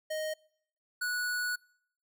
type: tone pair in turn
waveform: square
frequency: 622.3 / 1469.9 Hz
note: D#5 / F#6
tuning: 0 / -12 cents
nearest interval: octave + minor third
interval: 1488 cents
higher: second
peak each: -33 / -31 dBFS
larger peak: second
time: 0.1-0.34 / 1.01-1.56 s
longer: second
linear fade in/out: 10 ms
effects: noise-tail reverb RT60 0.7 s tail -26 dB re dry